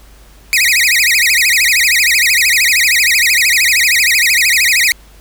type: tone with vibrato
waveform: sawtooth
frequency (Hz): 2181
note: C#7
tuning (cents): -29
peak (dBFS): -5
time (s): 0.53-4.92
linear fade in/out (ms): 0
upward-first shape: sine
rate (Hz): 13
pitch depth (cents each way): 280
effects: added 50 Hz sine -39 dBFS peak until 5.2 s + pink hiss -45 dBFS RMS until 5.2 s

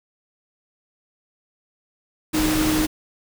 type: tone in noise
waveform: sine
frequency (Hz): 310.2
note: D#4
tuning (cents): -5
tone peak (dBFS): -19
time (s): 2.33-2.87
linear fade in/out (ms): 20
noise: pink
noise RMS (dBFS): -24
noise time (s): 2.33-2.87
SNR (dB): +2
effects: none

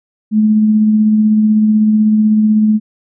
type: tone with tremolo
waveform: sine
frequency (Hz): 214.7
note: A3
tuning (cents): -42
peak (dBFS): -6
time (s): 0.31-2.8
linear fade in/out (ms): 50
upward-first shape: sine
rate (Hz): 16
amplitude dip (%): 25
effects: none

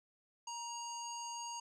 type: tone with low-pass filter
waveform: square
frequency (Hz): 943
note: A#5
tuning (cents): +20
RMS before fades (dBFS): -44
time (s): 0.47-1.6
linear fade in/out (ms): 5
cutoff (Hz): 6600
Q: 5.3
effects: none

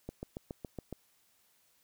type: click train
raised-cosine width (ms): 2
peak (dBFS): -26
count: 7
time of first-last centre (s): 0.09-0.927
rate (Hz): 7.17
effects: white hiss -70 dBFS RMS until 1.83 s

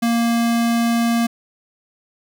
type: tone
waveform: square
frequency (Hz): 233.1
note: A#3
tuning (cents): 0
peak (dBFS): -16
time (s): 0.02-1.27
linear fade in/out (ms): 10
effects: none

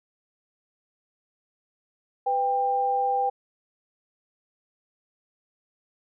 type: tone pair together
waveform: sine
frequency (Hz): 499.6 / 793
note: B4 / G5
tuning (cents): +20 / +20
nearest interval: minor sixth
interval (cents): 800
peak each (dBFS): -29 / -22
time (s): 2.26-3.3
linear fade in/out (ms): 10
effects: none

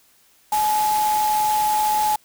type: tone in noise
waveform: sine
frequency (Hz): 850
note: G#5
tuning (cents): +40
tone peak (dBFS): -17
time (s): 0.52-2.16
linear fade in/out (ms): 5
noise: white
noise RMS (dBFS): -29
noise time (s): 0.52-2.16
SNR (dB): +9
effects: white hiss -57 dBFS RMS until 2.24 s

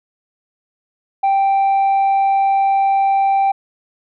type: tone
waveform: sine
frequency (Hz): 784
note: G5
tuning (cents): 0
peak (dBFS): -9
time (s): 1.23-3.52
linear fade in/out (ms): 10
effects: tanh soft clip ceiling -11 dBFS

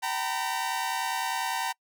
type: tone cluster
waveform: sawtooth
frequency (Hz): 770 / 913 / 983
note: G5 / A#5 / B5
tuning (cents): -31 / -36 / -8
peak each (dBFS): -29 / -27 / -31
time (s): 0.02-1.73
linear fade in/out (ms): 20
effects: noise-tail reverb RT60 0.1 s tail -26 dB re dry

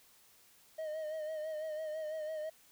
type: tone with vibrato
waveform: triangle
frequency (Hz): 622.3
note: D#5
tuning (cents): 0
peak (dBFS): -35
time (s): 0.78-2.5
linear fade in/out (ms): 10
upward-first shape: sine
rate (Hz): 6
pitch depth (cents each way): 44
effects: white hiss -64 dBFS RMS until 2.71 s

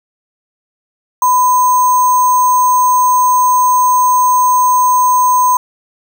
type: tone with sample-and-hold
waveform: sine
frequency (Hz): 1000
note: B5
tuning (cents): +21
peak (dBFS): -7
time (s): 1.22-5.57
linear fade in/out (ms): 2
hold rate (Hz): 7350
effects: none

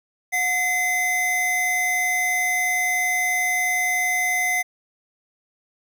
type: tone pair together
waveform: square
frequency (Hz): 727 / 2050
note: F#5 / C7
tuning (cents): -31 / -36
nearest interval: octave + tritone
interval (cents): 1795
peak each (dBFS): -28 / -21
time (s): 0.32-4.63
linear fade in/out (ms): 20
effects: none

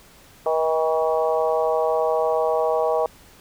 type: harmonic tone with a mistuned harmonic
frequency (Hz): 160.5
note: E3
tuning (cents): -46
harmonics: 3 / 4 / 5 / 6 / 7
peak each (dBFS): -22 / -22 / -26 / -30 / -30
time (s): 0.46-3.06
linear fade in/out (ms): 2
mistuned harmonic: 4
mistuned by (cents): -23
effects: pink hiss -50 dBFS RMS until 3.4 s

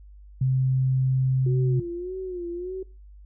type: tone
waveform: sine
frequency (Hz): 130.81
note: C3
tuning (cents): 0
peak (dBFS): -19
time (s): 0.41-1.8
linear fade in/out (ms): 5
type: tone with vibrato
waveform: sine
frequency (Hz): 360.1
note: F#4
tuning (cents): -47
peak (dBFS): -29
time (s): 1.46-2.83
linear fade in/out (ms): 5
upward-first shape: sine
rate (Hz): 1.7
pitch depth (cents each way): 83
effects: noise-tail reverb RT60 0.3 s tail -21 dB re dry + added 50 Hz sine -44 dBFS peak until 3.25 s

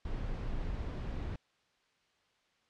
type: noise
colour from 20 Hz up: brown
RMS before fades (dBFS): -37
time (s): 0.05-1.36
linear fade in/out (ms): 2
effects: white hiss -72 dBFS RMS until 2.69 s + low-pass 4000 Hz 12 dB/octave

